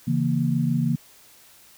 sine chord, A# diminished, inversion first, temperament equal, 138.59 / 164.81 / 233.1 Hz, C#3 / E3 / A#3, 0 / 0 / 0 cents, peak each -24 dBFS, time 0.07-0.96 s, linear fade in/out 10 ms, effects white hiss -52 dBFS RMS until 1.77 s

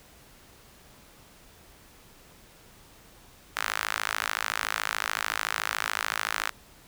sawtooth tone with high-pass filter, 53.7 Hz, A1, 41 cents flat, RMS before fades -31 dBFS, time 3.56-6.5 s, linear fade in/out 10 ms, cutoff 1400 Hz, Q 1.8, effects pink hiss -54 dBFS RMS until 6.87 s

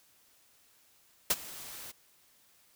white noise with ADSR envelope, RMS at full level -24 dBFS, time 1.3-1.92 s, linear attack 6 ms, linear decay 40 ms, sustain -21 dB, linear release 14 ms, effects white hiss -65 dBFS RMS until 2.75 s

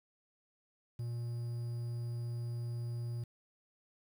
triangle tone with quantisation, 118.7 Hz, A#2, 32 cents sharp, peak -34 dBFS, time 0.99-3.24 s, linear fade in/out 5 ms, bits 10, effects none

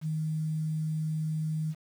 sine tone with quantisation, 156.4 Hz, D#3, 9 cents sharp, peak -28 dBFS, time 0.01-1.75 s, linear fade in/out 50 ms, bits 9, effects none

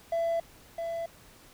triangle tone with echo, 669 Hz, E5, 25 cents sharp, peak -23 dBFS, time 0.12-0.4 s, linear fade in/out 5 ms, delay 660 ms, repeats 1, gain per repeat -6 dB, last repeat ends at 1.06 s, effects tanh soft clip ceiling -20 dBFS + pink hiss -55 dBFS RMS until 1.53 s

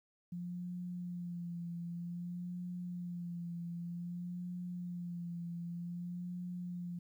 sine tone with vibrato, 174.61 Hz, F3, in tune, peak -39 dBFS, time 0.32-6.99 s, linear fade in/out 5 ms, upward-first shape sine, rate 0.53 Hz, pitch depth 35 cents each way, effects 12-bit

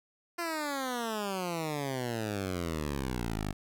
10% pulse exponential sweep, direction down, 349.2 to 48.6 Hz, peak -24 dBFS, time 0.38-3.53 s, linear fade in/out 10 ms, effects none

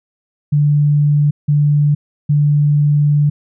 sine tone bursts at uneven times, 146.83 Hz, D3, in tune, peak -9 dBFS, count 3, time 0.52-1.31 / 1.48-1.95 / 2.29-3.3 s, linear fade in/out 10 ms, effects none

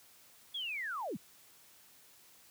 sine linear sweep, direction down, 3437 to 126.7 Hz, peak -36 dBFS, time 0.54-1.17 s, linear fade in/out 10 ms, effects white hiss -61 dBFS RMS until 2.5 s + high-pass 60 Hz 12 dB/octave

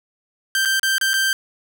sawtooth tone with dropouts, 1568 Hz, G6, in tune, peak -13 dBFS, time 0.55-1.33 s, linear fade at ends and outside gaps 1 ms, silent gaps 0.651-0.656 / 0.796-0.831 / 0.982-1.012 / 1.134-1.139 s, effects none

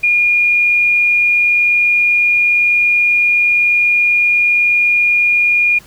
sine tone, 2427 Hz, D#7, 44 cents flat, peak -9 dBFS, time 0.03-5.79 s, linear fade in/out 10 ms, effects pink hiss -43 dBFS RMS until 5.86 s

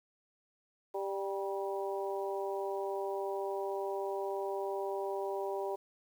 harmonic tone with a mistuned harmonic, 196.7 Hz, G3, 6 cents sharp, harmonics 2 / 3 / 4 / 5, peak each -36 / -40 / -41 / -43 dBFS, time 0.94-5.76 s, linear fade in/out 10 ms, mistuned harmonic 5, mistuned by -29 cents, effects 10-bit

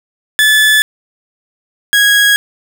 30% pulse tone pair in turn, 1732 / 1652.4 Hz, A6 / G#6, -28 / -9 cents, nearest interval minor second, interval 81 cents, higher first, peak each -4 dBFS, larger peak neither, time 0.39-0.82 / 1.93-2.36 s, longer neither, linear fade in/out 0 ms, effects none

